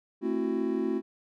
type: chord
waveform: triangle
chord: F# half-diminished seventh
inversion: first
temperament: just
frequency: 222 / 266.4 / 333 / 370 Hz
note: A3 / C4 / E4 / F#4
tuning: +16 / +31 / +18 / 0 cents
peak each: -31 / -30 / -30 / -29 dBFS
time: 0.21-1.02 s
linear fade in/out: 50 ms
effects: none